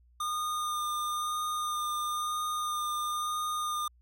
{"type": "tone with vibrato", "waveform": "square", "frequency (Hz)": 1216, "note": "D#6", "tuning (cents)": -40, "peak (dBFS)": -31, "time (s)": [0.2, 3.88], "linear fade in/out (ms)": 5, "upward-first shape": "sine", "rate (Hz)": 1, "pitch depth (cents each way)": 15, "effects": ["added 60 Hz sine -59 dBFS peak until 4.01 s"]}